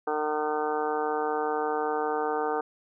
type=harmonic tone; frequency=152.1 Hz; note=D#3; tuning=39 cents flat; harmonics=2 / 3 / 4 / 5 / 6 / 7 / 8 / 9 / 10; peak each=-37 / -29 / -42 / -31 / -34 / -43 / -35 / -43 / -40 dBFS; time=0.07-2.61 s; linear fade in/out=5 ms; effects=none